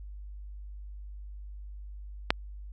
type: click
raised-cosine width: 0.3 ms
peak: -5 dBFS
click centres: 2.305 s
effects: added 50 Hz sine -40 dBFS peak until 2.72 s + AAC 48 kbps